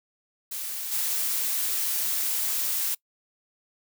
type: noise with level steps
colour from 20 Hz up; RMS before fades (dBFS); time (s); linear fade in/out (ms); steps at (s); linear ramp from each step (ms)
blue; -33 / -27; 0.51-2.95; 10; 0.91; 20
effects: noise-tail reverb RT60 0.1 s tail -24 dB re dry